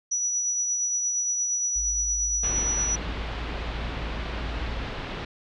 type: tone with tremolo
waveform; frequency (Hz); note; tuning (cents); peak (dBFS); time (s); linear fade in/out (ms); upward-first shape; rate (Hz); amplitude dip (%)
sine; 5880; F#8; -12; -22; 0.11-2.96; 10; triangle; 8.6; 35
type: tone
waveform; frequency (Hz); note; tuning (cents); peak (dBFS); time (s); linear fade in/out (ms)
sine; 56.3; A1; +40; -31; 1.75-4.85; 20
type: low-pass noise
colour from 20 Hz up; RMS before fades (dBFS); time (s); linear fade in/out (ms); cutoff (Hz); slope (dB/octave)
pink; -34; 2.43-5.25; 5; 3800; 24
effects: none